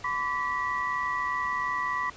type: tone cluster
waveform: sine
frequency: 1008 / 1151 / 1949 Hz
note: B5 / D6 / B6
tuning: +35 / -35 / -23 cents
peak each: -31 dBFS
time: 0.04-2.1 s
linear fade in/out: 5 ms
effects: pink hiss -48 dBFS RMS until 2.16 s + resampled to 16000 Hz